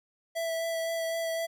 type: tone with vibrato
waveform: square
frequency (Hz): 659.3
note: E5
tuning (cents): 0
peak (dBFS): -30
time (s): 0.35-1.47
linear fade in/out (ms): 20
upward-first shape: sine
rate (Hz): 3.9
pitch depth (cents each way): 13
effects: none